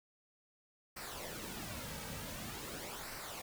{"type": "noise with flanger", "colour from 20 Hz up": "pink", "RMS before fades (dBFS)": -45, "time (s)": [0.96, 3.42], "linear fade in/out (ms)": 10, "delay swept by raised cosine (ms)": [0.29, 2.89], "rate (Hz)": 0.46, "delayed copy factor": -0.6, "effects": []}